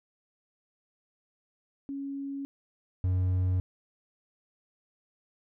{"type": "tone pair in turn", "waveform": ["sine", "triangle"], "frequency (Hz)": [277.2, 91.95], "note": ["C#4", "F#2"], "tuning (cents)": [0, -10], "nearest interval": "octave + perfect fifth", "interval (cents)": 1910, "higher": "first", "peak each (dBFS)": [-33, -22], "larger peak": "second", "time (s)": [[1.89, 2.45], [3.04, 3.6]], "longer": "neither", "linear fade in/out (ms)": 0, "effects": []}